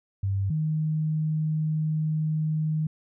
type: tone pair in turn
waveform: sine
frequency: 98 / 155.57 Hz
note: G2 / D#3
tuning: 0 / 0 cents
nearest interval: minor sixth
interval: 800 cents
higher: second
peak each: -23 dBFS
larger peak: neither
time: 0.23-0.5 / 0.5-2.87 s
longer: second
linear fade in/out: 5 ms
effects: none